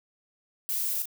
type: noise with echo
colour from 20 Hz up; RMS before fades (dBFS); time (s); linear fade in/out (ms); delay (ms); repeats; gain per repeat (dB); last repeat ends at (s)
violet; -30; 0.69-1.02; 0; 36; 1; -6; 1.056
effects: none